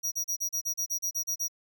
45% pulse tone bursts, 5760 Hz, F#8, 47 cents flat, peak -28 dBFS, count 12, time 0.03-1.483 s, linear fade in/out 20 ms, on 89 ms, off 35 ms, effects none

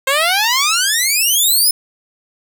10% pulse exponential sweep, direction up, 523.3 to 5274 Hz, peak -4 dBFS, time 0.07-1.71 s, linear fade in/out 5 ms, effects 7-bit

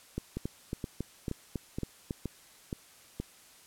two click trains, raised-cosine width 3 ms, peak -20 / -21 dBFS, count 8 / 7, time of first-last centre 0.18-2.108 / 0.37-3.2 s, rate 3.63 / 2.12 Hz, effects white hiss -57 dBFS RMS until 3.66 s + low-pass 12000 Hz 12 dB/octave

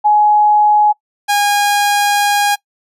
sine / sawtooth tone pair in turn, 840 / 818 Hz, G#5 / G#5, +19 / -26 cents, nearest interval unison, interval 45 cents, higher first, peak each -7 dBFS, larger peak neither, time 0.04-0.93 / 1.28-2.56 s, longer second, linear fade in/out 20 ms, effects noise-tail reverb RT60 0.1 s tail -22 dB re dry + resampled to 32000 Hz

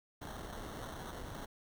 pink noise with sample-and-hold, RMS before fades -45 dBFS, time 0.21-1.46 s, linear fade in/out 10 ms, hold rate 2450 Hz, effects none

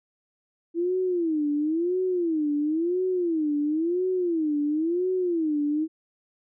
sine tone with vibrato, 329.6 Hz, E4, in tune, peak -22 dBFS, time 0.74-5.88 s, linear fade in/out 50 ms, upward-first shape sine, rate 0.97 Hz, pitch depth 210 cents each way, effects none

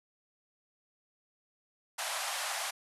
pink band-pass noise, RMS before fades -36 dBFS, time 1.98-2.71 s, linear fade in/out 10 ms, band 630 to 12000 Hz, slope 48 dB/octave, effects resampled to 32000 Hz

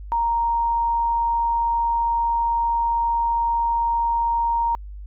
sine tone, 932.3 Hz, A#5, in tune, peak -18 dBFS, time 0.12-4.75 s, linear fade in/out 0 ms, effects added 50 Hz sine -33 dBFS peak until 5.06 s

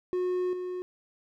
triangle tone with level steps, 363.2 Hz, F#4, 32 cents flat, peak -24 / -30 dBFS, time 0.13-0.82 s, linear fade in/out 0 ms, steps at 0.53 s, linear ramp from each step 2 ms, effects none

